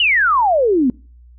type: exponential sweep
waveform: sine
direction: down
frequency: 3025 to 237 Hz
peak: -11 dBFS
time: 0-0.9 s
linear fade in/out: 2 ms
effects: noise-tail reverb RT60 0.4 s tail -25 dB re dry + added 60 Hz sine -41 dBFS peak until 1.38 s